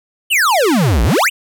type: exponential two-way sweep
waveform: square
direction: down then up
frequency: 3136 to 51.6 to 3136 Hz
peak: -11 dBFS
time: 0.3-1.3 s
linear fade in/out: 20 ms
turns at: 1.03 s
effects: none